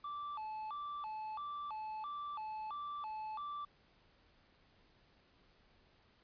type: tone with vibrato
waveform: triangle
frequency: 1006 Hz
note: B5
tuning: 32 cents sharp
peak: -39 dBFS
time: 0.04-3.65 s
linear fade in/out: 5 ms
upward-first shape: square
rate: 1.5 Hz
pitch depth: 260 cents each way
effects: pink hiss -69 dBFS RMS until 6.23 s + resampled to 11025 Hz